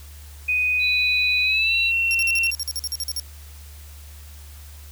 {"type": "tone with pitch glide", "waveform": "sine", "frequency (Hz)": [2492, 2718], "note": ["D#7", "F7"], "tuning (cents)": [2, -48], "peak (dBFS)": -18, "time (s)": [0.48, 2.51], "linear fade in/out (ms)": 10, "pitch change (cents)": 150, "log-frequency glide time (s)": [1.43, 1.75]}
{"type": "tone", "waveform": "sine", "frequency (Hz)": 3951, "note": "B7", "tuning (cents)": 0, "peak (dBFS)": -24, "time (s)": [0.79, 1.92], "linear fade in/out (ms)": 50}
{"type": "tone bursts", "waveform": "25% pulse", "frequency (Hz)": 5550, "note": "F8", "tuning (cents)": -12, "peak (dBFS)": -19, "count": 14, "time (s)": [2.11, 3.198], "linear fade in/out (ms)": 0, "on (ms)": 35, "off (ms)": 46}
{"effects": ["added 73 Hz sine -39 dBFS peak until 4.91 s", "white hiss -48 dBFS RMS until 4.91 s"]}